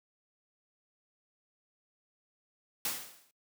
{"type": "noise with exponential decay", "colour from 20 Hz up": "white", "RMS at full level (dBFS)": -31, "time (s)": [2.85, 3.31], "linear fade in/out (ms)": 2, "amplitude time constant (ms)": 100, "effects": ["noise-tail reverb RT60 0.1 s tail -21 dB re dry", "high-pass 150 Hz 12 dB/octave"]}